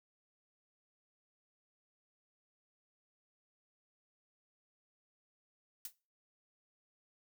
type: noise with exponential decay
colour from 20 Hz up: blue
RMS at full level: -38 dBFS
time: 5.85-5.93 s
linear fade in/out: 2 ms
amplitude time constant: 17 ms
effects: noise-tail reverb RT60 0.3 s tail -19 dB re dry